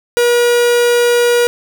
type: tone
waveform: 45% pulse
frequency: 480 Hz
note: B4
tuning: 49 cents flat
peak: -9 dBFS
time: 0.17-1.47 s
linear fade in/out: 0 ms
effects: none